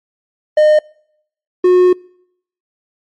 triangle tone pair in turn, 610 / 362.7 Hz, D#5 / F#4, -34 / -34 cents, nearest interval major sixth, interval 900 cents, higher first, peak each -4 dBFS, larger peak neither, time 0.57-0.79 / 1.64-1.93 s, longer second, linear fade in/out 5 ms, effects noise-tail reverb RT60 0.7 s tail -26 dB re dry + MP3 48 kbps

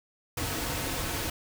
pink noise with comb filter, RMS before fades -32 dBFS, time 0.37-1.3 s, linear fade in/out 5 ms, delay 5 ms, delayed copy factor -0.5, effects none

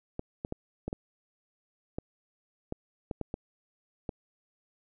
clicks, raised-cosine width 2 ms, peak -20 dBFS, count 11, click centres 0.194 / 0.449 / 0.524 / 0.88 / 0.929 / 1.985 / 2.724 / 3.112 / 3.213 / 3.341 / 4.092 s, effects none

